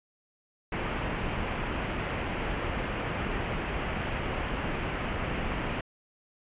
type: low-pass noise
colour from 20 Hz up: pink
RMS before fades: -32 dBFS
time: 0.72-5.81 s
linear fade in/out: 5 ms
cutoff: 3000 Hz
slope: 48 dB/octave
effects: resampled to 8000 Hz